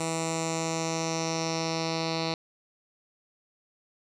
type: tone with low-pass filter sweep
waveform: 10% pulse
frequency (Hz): 163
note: E3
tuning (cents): -19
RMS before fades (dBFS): -30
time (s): 0-2.34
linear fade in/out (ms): 2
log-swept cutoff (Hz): 8100 to 4500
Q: 4.4
effects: none